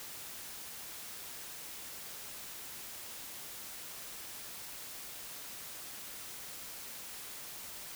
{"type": "silence", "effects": ["white hiss -46 dBFS RMS until 7.95 s"]}